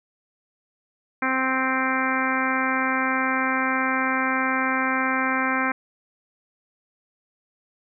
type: harmonic tone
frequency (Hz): 261.6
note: C4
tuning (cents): 0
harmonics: 1 / 2 / 3 / 4 / 5 / 6 / 7 / 8 / 9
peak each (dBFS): -27 / -33 / -31 / -28 / -29 / -27 / -32 / -30 / -32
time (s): 1.22-5.72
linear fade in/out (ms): 5
effects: none